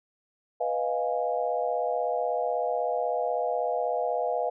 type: chord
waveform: sine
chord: F half-diminished seventh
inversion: second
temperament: equal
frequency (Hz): 493.9 / 622.3 / 698.5 / 830.6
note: Cb5 / Eb5 / F5 / Ab5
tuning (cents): 0 / 0 / 0 / 0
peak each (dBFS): -30 / -31 / -29 / -34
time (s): 0.6-4.5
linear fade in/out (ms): 10
effects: none